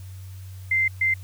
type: tone bursts at uneven times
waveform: sine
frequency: 2083 Hz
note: C7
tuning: 8 cents flat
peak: -18 dBFS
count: 2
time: 0.71-0.88 / 1.01-1.14 s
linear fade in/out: 5 ms
effects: added 94 Hz sine -36 dBFS peak until 1.23 s + white hiss -53 dBFS RMS until 1.23 s